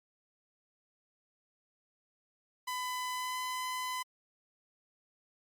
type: tone with pitch glide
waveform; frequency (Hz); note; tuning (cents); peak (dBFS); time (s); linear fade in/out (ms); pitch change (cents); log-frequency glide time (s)
sawtooth; 1004 to 1012.2; B5 to B5; +28 to +42; -31; 2.67-4.03; 10; +14; 3.11-3.39
effects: Opus 48 kbps